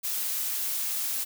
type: noise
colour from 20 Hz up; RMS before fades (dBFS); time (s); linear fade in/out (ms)
blue; -30; 0.03-1.25; 20
effects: none